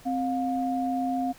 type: tone pair together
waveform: sine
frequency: 261.6 / 710.6 Hz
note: C4 / F5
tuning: 0 / +30 cents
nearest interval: octave + perfect fourth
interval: 1730 cents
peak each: -27 / -28 dBFS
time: 0.05-1.33 s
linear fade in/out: 20 ms
effects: pink hiss -52 dBFS RMS until 1.38 s